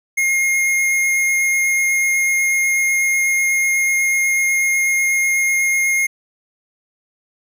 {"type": "tone with vibrato", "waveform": "square", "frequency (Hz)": 2139, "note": "C7", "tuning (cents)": 38, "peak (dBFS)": -15, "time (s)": [0.17, 6.07], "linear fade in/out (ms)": 10, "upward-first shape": "sine", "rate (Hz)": 8.1, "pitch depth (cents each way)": 8, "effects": []}